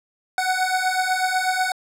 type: beating tone pair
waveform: 25% pulse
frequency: 740 / 748.1 Hz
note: F#5 / F#5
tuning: 0 / +19 cents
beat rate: 8.1 Hz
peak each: -19 dBFS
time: 0.38-1.72 s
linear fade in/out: 2 ms
effects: low-pass 12000 Hz 12 dB/octave